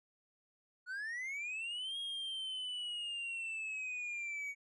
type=linear two-way sweep; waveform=triangle; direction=up then down; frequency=1437 to 3280 to 2239 Hz; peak=-37 dBFS; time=0.86-4.55 s; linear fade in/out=50 ms; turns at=1.98 s; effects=resampled to 24000 Hz